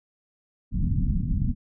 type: low-pass noise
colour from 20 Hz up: pink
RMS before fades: -24 dBFS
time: 0.71-1.55 s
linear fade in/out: 50 ms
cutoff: 240 Hz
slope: 48 dB/octave
effects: none